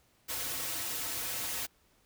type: noise with comb filter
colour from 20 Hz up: white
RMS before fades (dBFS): -36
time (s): 0.28-1.67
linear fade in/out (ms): 20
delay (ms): 5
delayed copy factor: -0.75
effects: pink hiss -68 dBFS RMS until 2.05 s